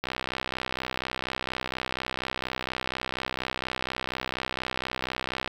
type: click train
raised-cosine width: 0.3 ms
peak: -13 dBFS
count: 350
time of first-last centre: 0.04-5.476 s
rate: 64.2 Hz
effects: 7-bit